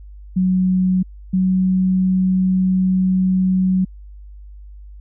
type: tone pair in turn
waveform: sine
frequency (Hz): 185 / 186.29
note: F#3 / F#3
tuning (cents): 0 / +12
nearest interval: unison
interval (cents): 12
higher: second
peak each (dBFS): -13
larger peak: neither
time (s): 0.36-1.03 / 1.33-3.85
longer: second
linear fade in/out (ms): 10
effects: added 50 Hz sine -35 dBFS peak until 5 s